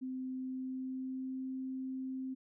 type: tone with pitch glide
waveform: sine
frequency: 258.7 to 261.6 Hz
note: C4 to C4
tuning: -19 to 0 cents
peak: -37 dBFS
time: 0.01-2.35 s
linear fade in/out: 20 ms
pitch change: +19 cents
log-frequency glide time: 0.34-1.49 s
effects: none